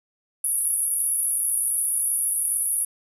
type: band-pass noise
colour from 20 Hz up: white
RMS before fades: -24 dBFS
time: 0.44-2.85 s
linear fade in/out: 5 ms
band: 10000 to 11000 Hz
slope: 96 dB/octave
effects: none

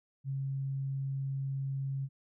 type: tone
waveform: sine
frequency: 136.1 Hz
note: C#3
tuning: 31 cents flat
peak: -32 dBFS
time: 0.24-2.09 s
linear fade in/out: 50 ms
effects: none

